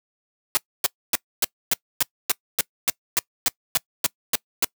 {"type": "noise bursts", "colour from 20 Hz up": "white", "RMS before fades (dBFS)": -19, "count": 15, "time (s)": [0.55, 4.645], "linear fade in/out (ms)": 0, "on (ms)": 21, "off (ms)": 270, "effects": ["noise-tail reverb RT60 0.1 s tail -24 dB re dry", "high-pass 100 Hz 12 dB/octave"]}